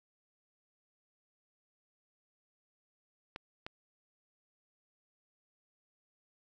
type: clicks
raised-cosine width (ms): 0.3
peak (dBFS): -25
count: 2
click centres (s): 3.361 / 3.665
effects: none